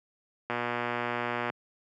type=click train; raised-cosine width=0.5 ms; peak=-15 dBFS; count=121; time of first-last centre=0.5-1.5 s; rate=120 Hz; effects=high-pass 150 Hz 12 dB/octave